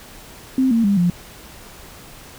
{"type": "tone with pitch steps", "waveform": "sine", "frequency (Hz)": [261.6, 229.1, 200.6, 175.61], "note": ["C4", "A#3", "G3", "F3"], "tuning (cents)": [0, -30, 40, 10], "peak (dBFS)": -13, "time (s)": [0.58, 1.1], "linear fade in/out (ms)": 2, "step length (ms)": 130, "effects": ["pink hiss -41 dBFS RMS until 2.38 s"]}